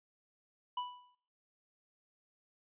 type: tone with exponential decay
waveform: square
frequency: 987.8 Hz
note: B5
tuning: in tune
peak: -34 dBFS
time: 0.77-1.15 s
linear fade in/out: 5 ms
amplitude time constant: 82 ms
effects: noise-tail reverb RT60 0.5 s tail -19 dB re dry + resampled to 8000 Hz